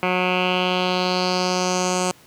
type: tone with low-pass filter sweep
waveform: 10% pulse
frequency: 182.3 Hz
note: F#3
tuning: 25 cents flat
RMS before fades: -21 dBFS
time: 0.03-2.11 s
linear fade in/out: 0 ms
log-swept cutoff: 2200 to 7700 Hz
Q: 3.5
effects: pink hiss -50 dBFS RMS until 2.26 s + high-pass 100 Hz 12 dB/octave